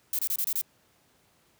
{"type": "noise bursts", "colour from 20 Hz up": "violet", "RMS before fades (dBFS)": -28, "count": 6, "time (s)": [0.13, 0.614], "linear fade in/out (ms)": 2, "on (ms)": 59, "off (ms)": 26, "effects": ["pink hiss -65 dBFS RMS until 1.59 s", "high-pass 80 Hz 12 dB/octave"]}